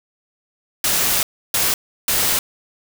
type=noise bursts at uneven times; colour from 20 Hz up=white; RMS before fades=-18 dBFS; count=3; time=0.84-1.23 / 1.54-1.74 / 2.08-2.39 s; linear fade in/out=2 ms; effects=none